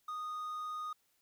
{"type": "tone with quantisation", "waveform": "triangle", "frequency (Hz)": 1237, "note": "D#6", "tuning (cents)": -10, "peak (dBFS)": -36, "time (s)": [0.08, 0.93], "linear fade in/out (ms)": 5, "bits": 11, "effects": ["white hiss -75 dBFS RMS until 1.21 s"]}